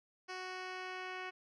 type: tone with low-pass filter sweep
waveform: 10% pulse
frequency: 370 Hz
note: F#4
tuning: in tune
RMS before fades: -44 dBFS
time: 0.28-1.31 s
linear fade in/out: 20 ms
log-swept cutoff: 4600 to 3000 Hz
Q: 1.8
effects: none